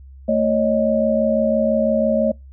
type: tone cluster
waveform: sine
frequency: 223.9 / 553 / 619 Hz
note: A3 / C#5 / D#5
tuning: +30 / -4 / -9 cents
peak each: -19 dBFS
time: 0.28-2.32 s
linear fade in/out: 10 ms
effects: noise-tail reverb RT60 0.2 s tail -26 dB re dry + added 67 Hz sine -38 dBFS peak until 2.52 s

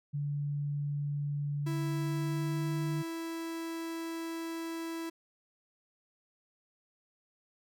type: tone with pitch glide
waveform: sine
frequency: 144.6 to 149.96 Hz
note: D3 to D3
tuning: -27 to +36 cents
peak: -31 dBFS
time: 0.13-3.03 s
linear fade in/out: 20 ms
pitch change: +63 cents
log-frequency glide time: 1.84-2.67 s
type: tone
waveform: 45% pulse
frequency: 329.6 Hz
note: E4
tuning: in tune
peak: -36 dBFS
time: 1.66-5.1 s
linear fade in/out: 10 ms
effects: none

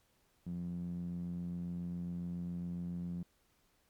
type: tone with band-pass filter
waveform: sawtooth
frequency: 87.31 Hz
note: F2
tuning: in tune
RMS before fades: -40 dBFS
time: 0.46-3.23 s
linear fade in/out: 5 ms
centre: 180 Hz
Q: 5.2
effects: pink hiss -73 dBFS RMS until 3.89 s + MP3 96 kbps

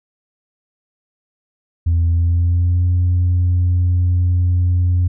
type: tone with pitch glide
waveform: sine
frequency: 84 to 88.99 Hz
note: E2 to F2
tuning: +33 to +33 cents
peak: -10 dBFS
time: 1.86-5.08 s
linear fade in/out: 10 ms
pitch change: +100 cents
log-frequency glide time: 2.07-2.86 s
effects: tanh soft clip ceiling -10 dBFS

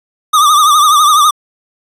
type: tone with vibrato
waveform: square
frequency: 1204 Hz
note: D6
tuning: 43 cents sharp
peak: -6 dBFS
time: 0.33-1.31 s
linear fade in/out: 10 ms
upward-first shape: triangle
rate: 12 Hz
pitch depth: 100 cents each way
effects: resampled to 32000 Hz

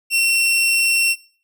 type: tone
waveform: sawtooth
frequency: 2718 Hz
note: F7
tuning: 48 cents flat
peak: -11 dBFS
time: 0.1-1.16 s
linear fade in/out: 50 ms
effects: noise-tail reverb RT60 0.4 s tail -17 dB re dry

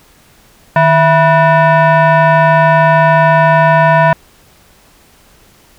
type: tone with frequency modulation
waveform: sine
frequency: 155.56 Hz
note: D#3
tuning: in tune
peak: -4 dBFS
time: 0.76-4.13 s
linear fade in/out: 2 ms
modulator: 819 Hz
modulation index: 1.6
effects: tanh soft clip ceiling -1 dBFS + pink hiss -46 dBFS RMS until 5.78 s

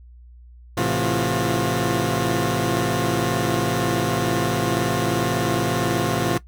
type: tone cluster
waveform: 15% pulse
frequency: 111.5 / 133.5 / 168.5 / 357.2 Hz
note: A2 / C3 / E3 / F4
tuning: +23 / +35 / +38 / +39 cents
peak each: -19 dBFS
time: 0.77-6.38 s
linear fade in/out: 5 ms
effects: noise-tail reverb RT60 0.1 s tail -17 dB re dry + added 60 Hz sine -42 dBFS peak until 6.47 s

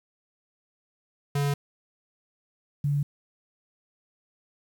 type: tone pair in turn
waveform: square / sine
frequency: 142.5 / 143.66 Hz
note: C#3 / D3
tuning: +48 / -38 cents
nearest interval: unison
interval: 14 cents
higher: second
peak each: -24 / -22 dBFS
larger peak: second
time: 1.35-1.54 / 2.84-3.03 s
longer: neither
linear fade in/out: 5 ms
effects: 9-bit

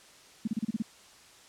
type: tone bursts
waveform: sine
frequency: 220 Hz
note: A3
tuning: in tune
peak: -26 dBFS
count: 7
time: 0.45-0.823 s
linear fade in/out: 5 ms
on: 25 ms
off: 33 ms
effects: white hiss -55 dBFS RMS until 1.48 s + low-pass 8000 Hz 12 dB/octave

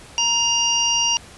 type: harmonic tone with a mistuned harmonic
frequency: 938 Hz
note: A#5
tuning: 11 cents sharp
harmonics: 1 / 3 / 5 / 6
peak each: -26 / -19 / -28 / -21 dBFS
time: 0.18-1.17 s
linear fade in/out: 0 ms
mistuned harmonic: 6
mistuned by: +27 cents
effects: pink hiss -43 dBFS RMS until 1.37 s + resampled to 24000 Hz

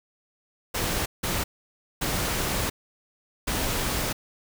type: noise bursts at uneven times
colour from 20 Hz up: pink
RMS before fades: -27 dBFS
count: 4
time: 0.74-1.06 / 1.23-1.44 / 2.01-2.7 / 3.47-4.13 s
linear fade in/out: 10 ms
effects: none

